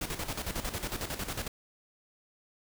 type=noise with tremolo; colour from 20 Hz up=pink; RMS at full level=-34 dBFS; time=0.01-1.48 s; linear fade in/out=5 ms; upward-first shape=square; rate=11 Hz; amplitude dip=65%; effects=none